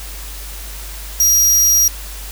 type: tone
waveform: sawtooth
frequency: 5720 Hz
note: F8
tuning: 41 cents sharp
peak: -7 dBFS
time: 1.2-1.88 s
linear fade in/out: 2 ms
effects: added 50 Hz sine -29 dBFS peak until 2.31 s + white hiss -33 dBFS RMS until 2.31 s